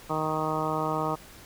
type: harmonic tone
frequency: 156.1 Hz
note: D#3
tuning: 6 cents sharp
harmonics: 1 / 2 / 3 / 4 / 5 / 6 / 7 / 8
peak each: -34 / -34 / -34 / -34 / -34 / -34 / -34 / -34 dBFS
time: 0.09-1.16 s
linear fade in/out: 20 ms
effects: pink hiss -49 dBFS RMS until 1.45 s